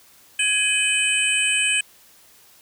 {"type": "tone cluster", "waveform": "sine", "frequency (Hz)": [1668, 2511, 3030, 8010, 8790], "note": ["G#6", "D#7", "F#7", "B8", "C#9"], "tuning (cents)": [7, 15, 40, 23, -16], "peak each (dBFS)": [-28, -20, -24, -27, -28], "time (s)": [0.39, 1.81], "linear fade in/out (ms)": 5, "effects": ["white hiss -52 dBFS RMS until 2.61 s"]}